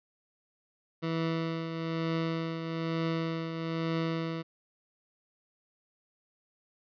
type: tone with tremolo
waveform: 20% pulse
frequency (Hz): 163.7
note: E3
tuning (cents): -12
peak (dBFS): -23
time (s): 1.02-4.43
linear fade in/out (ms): 20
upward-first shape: triangle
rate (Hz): 1.1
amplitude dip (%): 55
effects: resampled to 11025 Hz